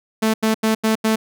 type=tone bursts; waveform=sawtooth; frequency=220 Hz; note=A3; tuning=in tune; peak=-11 dBFS; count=5; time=0.22-1.16 s; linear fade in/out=10 ms; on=120 ms; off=85 ms; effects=none